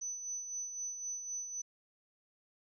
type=tone with tremolo; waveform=sine; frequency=6000 Hz; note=F#8; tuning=23 cents sharp; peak=-36 dBFS; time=0.01-1.62 s; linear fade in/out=10 ms; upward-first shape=sine; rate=3.9 Hz; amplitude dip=50%; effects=none